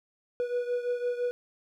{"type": "beating tone pair", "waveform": "triangle", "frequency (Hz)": [486.6, 492.5], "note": ["B4", "B4"], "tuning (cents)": [-26, -5], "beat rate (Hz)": 5.9, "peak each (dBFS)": [-27, -32], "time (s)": [0.4, 1.31], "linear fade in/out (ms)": 0, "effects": []}